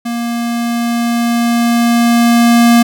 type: tone with level ramp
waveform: square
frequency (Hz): 235.4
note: A#3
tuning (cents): +17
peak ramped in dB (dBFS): -17 to -5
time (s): 0.05-2.83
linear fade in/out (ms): 10
effects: none